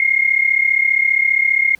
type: tone pair together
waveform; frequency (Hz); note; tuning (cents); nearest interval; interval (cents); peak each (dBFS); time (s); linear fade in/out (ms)
sine; 2120 / 2155; C7 / C#7; +22 / -49; unison; 29; -15; 0-1.75; 2
effects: pink hiss -53 dBFS RMS until 1.79 s